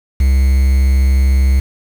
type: tone with quantisation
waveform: triangle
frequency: 66.7 Hz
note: C2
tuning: 34 cents sharp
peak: -6 dBFS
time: 0.2-1.6 s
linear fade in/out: 5 ms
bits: 5
effects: none